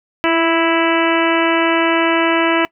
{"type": "harmonic tone with a mistuned harmonic", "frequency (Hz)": 329.6, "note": "E4", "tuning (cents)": 0, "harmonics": [1, 2, 3, 4, 5, 6, 7, 8, 9], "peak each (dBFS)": [-16, -19, -21, -22, -23, -24, -24, -25, -26], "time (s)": [0.24, 2.65], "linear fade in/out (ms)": 0, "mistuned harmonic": 1, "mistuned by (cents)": 18, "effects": ["noise-tail reverb RT60 0.1 s tail -22 dB re dry"]}